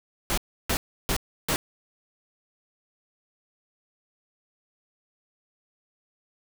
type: noise bursts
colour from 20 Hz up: pink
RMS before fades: -25 dBFS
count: 4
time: 0.3-1.56 s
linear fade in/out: 0 ms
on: 75 ms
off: 320 ms
effects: none